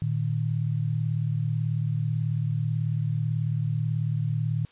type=tone pair together; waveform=sine; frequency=114.25 / 152.5 Hz; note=A#2 / D#3; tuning=-34 / -34 cents; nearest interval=perfect fourth; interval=500 cents; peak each=-26 / -27 dBFS; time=0.02-4.65 s; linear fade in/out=0 ms; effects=white hiss -57 dBFS RMS until 4.71 s + resampled to 8000 Hz